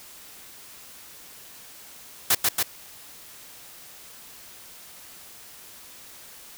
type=noise with echo; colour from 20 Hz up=white; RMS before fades=-19 dBFS; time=2.3-2.35 s; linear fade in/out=5 ms; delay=140 ms; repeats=2; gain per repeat=-2 dB; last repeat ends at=2.63 s; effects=white hiss -46 dBFS RMS until 6.57 s